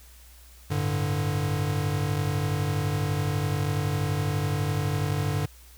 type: chord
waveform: square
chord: G suspended second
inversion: none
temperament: equal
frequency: 98 / 110 / 146.83 Hz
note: G2 / A2 / D3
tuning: 0 / 0 / 0 cents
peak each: -29 / -34 / -28 dBFS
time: 0.7-5.46 s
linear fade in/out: 10 ms
effects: added 60 Hz sine -49 dBFS peak until 5.77 s + white hiss -54 dBFS RMS until 5.77 s